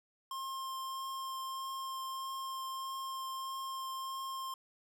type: tone with vibrato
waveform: square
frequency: 1062 Hz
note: C6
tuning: 25 cents sharp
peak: -39 dBFS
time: 0.31-4.54 s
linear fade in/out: 2 ms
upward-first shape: triangle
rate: 1.6 Hz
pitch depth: 10 cents each way
effects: none